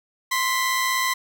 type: tone pair together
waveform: sawtooth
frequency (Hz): 1046.5 / 1977.2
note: C6 / B6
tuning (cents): 0 / +1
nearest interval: major seventh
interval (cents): 1101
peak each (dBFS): -19 / -21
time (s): 0.31-1.14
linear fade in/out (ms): 10
effects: none